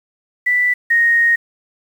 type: tone pair in turn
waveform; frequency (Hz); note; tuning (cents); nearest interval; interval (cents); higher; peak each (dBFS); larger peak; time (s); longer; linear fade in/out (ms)
sine; 1975.5 / 1864.6; B6 / A#6; 0 / 0; minor second; 100; first; -12 / -10; second; 0.46-0.74 / 0.9-1.36; second; 10
effects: 7-bit